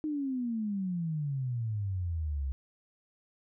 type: exponential sweep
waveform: sine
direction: down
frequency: 311.9 to 65.5 Hz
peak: -30 dBFS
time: 0.04-2.52 s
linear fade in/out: 0 ms
effects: none